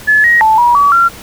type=tone with pitch steps; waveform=sine; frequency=1718 / 1890 / 876 / 960 / 1141 / 1373 Hz; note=A6 / A#6 / A5 / B5 / C#6 / F6; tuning=-42 / +23 / -8 / -49 / +50 / -30 cents; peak=-5 dBFS; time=0.07-1.09 s; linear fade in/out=20 ms; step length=170 ms; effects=pink hiss -32 dBFS RMS until 1.22 s